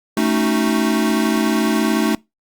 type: chord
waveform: square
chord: D# half-diminished seventh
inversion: second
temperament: equal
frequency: 220 / 277.2 / 311.1 / 370 Hz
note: A3 / C#4 / D#4 / F#4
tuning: 0 / 0 / 0 / 0 cents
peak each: -19 / -24 / -21 / -24 dBFS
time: 0.17-2.15 s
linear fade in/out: 2 ms
effects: noise-tail reverb RT60 0.2 s tail -23 dB re dry + Opus 48 kbps